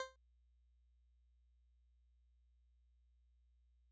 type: tone with exponential decay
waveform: 20% pulse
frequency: 523.3 Hz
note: C5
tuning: in tune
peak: -32 dBFS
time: 0-0.16 s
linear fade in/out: 2 ms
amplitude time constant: 34 ms
effects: added 60 Hz sine -70 dBFS peak until 3.91 s + resampled to 16000 Hz